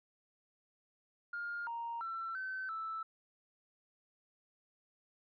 sine tone with pitch steps, 1412 / 932 / 1343 / 1530 / 1318 Hz, F6 / A#5 / E6 / G6 / E6, +19 / -1 / +32 / -42 / -1 cents, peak -37 dBFS, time 1.33-3.03 s, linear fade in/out 5 ms, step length 340 ms, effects tanh soft clip ceiling -33 dBFS

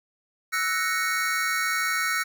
square chord, F# dominant seventh, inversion third, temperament equal, 1318.5 / 1480 / 1864.7 / 2217 Hz, E6 / F#6 / A#6 / C#7, 0 / 0 / 0 / 0 cents, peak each -30 / -30 / -30 / -30 dBFS, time 0.52-2.24 s, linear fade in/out 20 ms, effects none

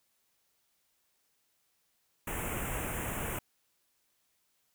pink band-stop noise, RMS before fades -36 dBFS, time 2.27-3.39 s, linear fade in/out 5 ms, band 2900 to 7100 Hz, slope 48 dB/octave, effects white hiss -75 dBFS RMS until 4.74 s

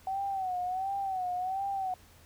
sine tone with vibrato, 755 Hz, F#5, 35 cents sharp, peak -30 dBFS, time 0.07-1.94 s, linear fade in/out 2 ms, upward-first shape sine, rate 1.4 Hz, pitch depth 86 cents each way, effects added 84 Hz sine -60 dBFS peak until 2.25 s + pink hiss -59 dBFS RMS until 2.25 s

